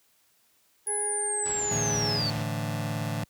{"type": "harmonic tone", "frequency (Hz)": 415.3, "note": "G#4", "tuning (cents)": 0, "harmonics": [1, 2, 4, 5], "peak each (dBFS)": [-34, -37, -43, -51], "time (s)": [0.86, 2.21], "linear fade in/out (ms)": 50}
{"type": "linear sweep", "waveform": "sine", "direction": "down", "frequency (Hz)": [10390, 4435], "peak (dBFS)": -27, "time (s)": [0.87, 2.3], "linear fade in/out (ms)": 0}
{"type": "low-pass noise", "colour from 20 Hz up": "pink", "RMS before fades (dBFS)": -40, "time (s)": [1.45, 2.43], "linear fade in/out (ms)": 10, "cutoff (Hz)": 5700, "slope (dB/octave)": 24}
{"type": "chord", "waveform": "sawtooth", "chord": "A suspended fourth", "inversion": "none", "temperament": "just", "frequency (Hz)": [110, 146.67, 165], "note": ["A2", "D3", "E3"], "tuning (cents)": [0, -2, 2], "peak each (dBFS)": [-27, -29, -31], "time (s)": [1.71, 3.24], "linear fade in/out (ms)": 5}
{"effects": ["white hiss -66 dBFS RMS until 3.29 s", "high-pass 60 Hz 12 dB/octave"]}